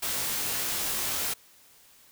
white noise with comb filter, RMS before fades -30 dBFS, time 0.02-1.34 s, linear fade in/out 10 ms, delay 20 ms, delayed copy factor -0.7, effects white hiss -57 dBFS RMS until 2.11 s

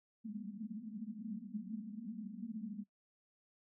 pink band-pass noise, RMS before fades -45 dBFS, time 0.24-2.84 s, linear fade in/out 20 ms, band 200 to 230 Hz, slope 96 dB/octave, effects noise-tail reverb RT60 0.1 s tail -21 dB re dry

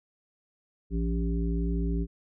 harmonic tone with a mistuned harmonic, 56.6 Hz, A1, 50 cents sharp, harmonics 1 / 3 / 5 / 7, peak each -27 / -31 / -35 / -38 dBFS, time 0.9-2.07 s, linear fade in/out 50 ms, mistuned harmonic 3, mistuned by +18 cents, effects none

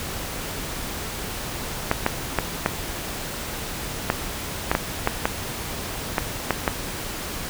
clicks, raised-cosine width 0.5 ms, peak -3 dBFS, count 12, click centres 1.914 / 2.064 / 2.387 / 2.661 / 4.101 / 4.715 / 4.751 / 5.074 / 5.255 / 6.182 / 6.507 / 6.678 s, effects pink hiss -31 dBFS RMS until 7.49 s

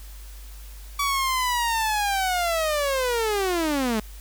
sawtooth linear sweep, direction down, 1144 to 208.4 Hz, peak -18 dBFS, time 0.99-4 s, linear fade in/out 5 ms, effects added 50 Hz sine -38 dBFS peak until 4.2 s + white hiss -49 dBFS RMS until 4.2 s

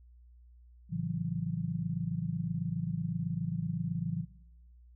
sine chord, F# minor seventh, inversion first, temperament just, 111 / 138.75 / 166.5 / 185 Hz, A2 / C#3 / E3 / F#3, +16 / +2 / +18 / 0 cents, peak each -39 / -38 / -34 / -39 dBFS, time 0.89-4.26 s, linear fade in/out 50 ms, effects noise-tail reverb RT60 1.0 s tail -22 dB re dry + added 60 Hz sine -54 dBFS peak until 4.95 s

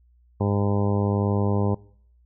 harmonic tone, 101.3 Hz, G#2, 43 cents flat, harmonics 1 / 2 / 3 / 4 / 5 / 6 / 7 / 8 / 9 / 10, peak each -22 / -26 / -32 / -29 / -32 / -36 / -40 / -36 / -36 / -39 dBFS, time 0.4-1.75 s, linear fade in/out 10 ms, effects noise-tail reverb RT60 0.6 s tail -24 dB re dry + added 60 Hz sine -55 dBFS peak until 2.25 s

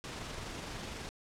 pink noise with amplitude modulation, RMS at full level -41 dBFS, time 0.04-1.09 s, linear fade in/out 0 ms, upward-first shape sine, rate 24 Hz, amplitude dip 25%, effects low-pass 7000 Hz 12 dB/octave

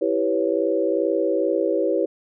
sine chord, C# half-diminished seventh, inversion first, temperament equal, 329.6 / 392 / 493.9 / 554.4 Hz, E4 / G4 / B4 / C#5, 0 / 0 / 0 / 0 cents, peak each -24 dBFS, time 0.01-2.06 s, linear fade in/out 10 ms, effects none

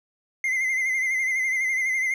triangle tone with vibrato, 2075 Hz, C7, 15 cents flat, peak -20 dBFS, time 0.44-2.14 s, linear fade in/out 2 ms, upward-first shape sine, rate 12 Hz, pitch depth 52 cents each way, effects none

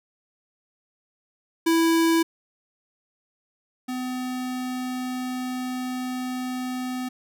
square tone pair in turn, 329.6 / 253.3 Hz, E4 / B3, 0 / +44 cents, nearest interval perfect fourth, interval 456 cents, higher first, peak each -18 / -28 dBFS, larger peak first, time 1.66-2.23 / 3.88-7.09 s, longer second, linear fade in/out 10 ms, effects none

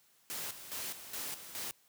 white noise with tremolo, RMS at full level -40 dBFS, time 0.3-1.71 s, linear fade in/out 0 ms, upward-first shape square, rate 2.4 Hz, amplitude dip 65%, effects white hiss -68 dBFS RMS until 1.88 s + high-pass 80 Hz 12 dB/octave

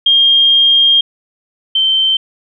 sine tone pair in turn, 3219 / 3109 Hz, G7 / G7, +45 / -15 cents, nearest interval minor second, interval 60 cents, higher first, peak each -6 / -9 dBFS, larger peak first, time 0.06-1.01 / 1.75-2.17 s, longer first, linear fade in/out 5 ms, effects none

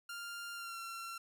sawtooth tone with pitch glide, 1396.9 to 1361.1 Hz, F6 to F6, 0 to -45 cents, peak -39 dBFS, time 0.09-1.18 s, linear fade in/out 5 ms, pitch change -45 cents, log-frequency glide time 0.54-0.78 s, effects none

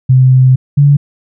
sine tone pair in turn, 129.4 / 142.99 Hz, C3 / D3, -19 / -46 cents, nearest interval major second, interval 173 cents, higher second, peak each -3 dBFS, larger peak neither, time 0.09-0.56 / 0.77-0.97 s, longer first, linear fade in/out 10 ms, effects none

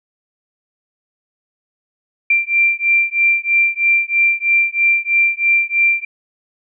sine beating tone pair, 2362 / 2365.1 Hz, D7 / D7, +9 / +12 cents, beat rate 3.1 Hz, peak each -15 dBFS, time 2.3-6.05 s, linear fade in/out 5 ms, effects none

